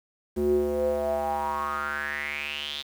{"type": "tone with band-pass filter sweep", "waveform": "square", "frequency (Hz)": 73, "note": "D2", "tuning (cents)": -10, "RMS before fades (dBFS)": -28, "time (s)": [0.36, 2.83], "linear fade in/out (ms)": 20, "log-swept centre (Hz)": [310, 3700], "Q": 7, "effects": ["8-bit"]}